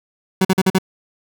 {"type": "tone bursts", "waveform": "30% pulse", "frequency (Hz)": 188.2, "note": "F#3", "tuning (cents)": 30, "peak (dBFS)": -9, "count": 5, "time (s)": [0.41, 0.785], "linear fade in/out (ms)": 5, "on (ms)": 39, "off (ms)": 45, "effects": []}